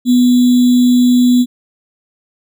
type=tone with sample-and-hold; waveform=sine; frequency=246.9 Hz; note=B3; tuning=in tune; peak=-6 dBFS; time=0.05-1.46 s; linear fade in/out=50 ms; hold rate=3675 Hz; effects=none